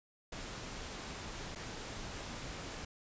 pink noise with dropouts, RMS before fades -44 dBFS, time 0.32-2.85 s, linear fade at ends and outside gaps 5 ms, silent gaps 1.551-1.557 s, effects resampled to 16000 Hz

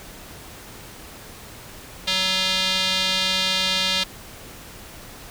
square tone with band-pass filter, 188.1 Hz, F#3, 29 cents sharp, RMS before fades -22 dBFS, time 2.07-4.04 s, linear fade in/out 10 ms, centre 3700 Hz, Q 2.8, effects pink hiss -41 dBFS RMS until 5.3 s

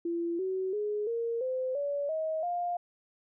sine tone with pitch steps, 339.7 / 376.9 / 418.2 / 464 / 514.9 / 571.3 / 633.9 / 703.4 Hz, F4 / F#4 / G#4 / A#4 / C5 / D5 / D#5 / F5, -48 / +32 / +12 / -8 / -28 / -48 / +32 / +12 cents, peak -29 dBFS, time 0.05-2.77 s, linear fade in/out 5 ms, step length 340 ms, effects none

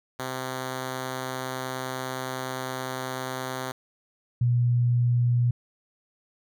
5% pulse / sine tone pair in turn, 129.8 / 121.03 Hz, C3 / B2, -13 / -35 cents, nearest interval minor second, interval 122 cents, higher first, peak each -19 dBFS, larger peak neither, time 0.19-3.72 / 4.41-5.51 s, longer first, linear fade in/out 5 ms, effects none

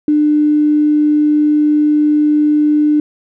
triangle tone with tanh clipping, 299.5 Hz, D4, 34 cents sharp, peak -8 dBFS, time 0.08-3 s, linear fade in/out 2 ms, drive 3 dB, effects none

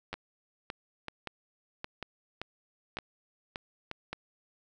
two click trains, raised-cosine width 0.3 ms, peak -21 / -20 dBFS, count 5 / 8, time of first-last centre 0.14-3.914 / 0.13-4.13 s, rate 1.06 / 1.75 Hz, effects none

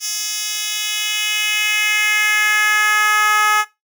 10% pulse tone with high-pass filter sweep, 423.6 Hz, G#4, 34 cents sharp, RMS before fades -17 dBFS, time 0-3.65 s, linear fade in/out 50 ms, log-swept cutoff 5100 to 1100 Hz, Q 2.3, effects noise-tail reverb RT60 0.2 s tail -18 dB re dry

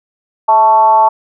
sine tone with frequency modulation, 880 Hz, A5, in tune, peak -5 dBFS, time 0.48-1.09 s, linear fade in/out 10 ms, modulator 230 Hz, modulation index 0.62, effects none

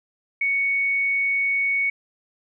sine tone, 2225 Hz, C#7, 6 cents sharp, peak -19 dBFS, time 0.41-1.9 s, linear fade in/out 5 ms, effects none

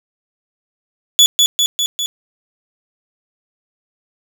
30% pulse tone with echo, 3434 Hz, A7, 43 cents flat, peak -3 dBFS, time 1.19-1.26 s, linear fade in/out 0 ms, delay 200 ms, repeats 4, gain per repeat -3 dB, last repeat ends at 2.06 s, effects none

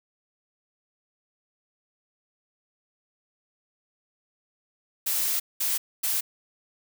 blue noise bursts at uneven times, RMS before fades -26 dBFS, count 3, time 5.06-5.4 / 5.6-5.78 / 6.03-6.21 s, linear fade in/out 10 ms, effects none

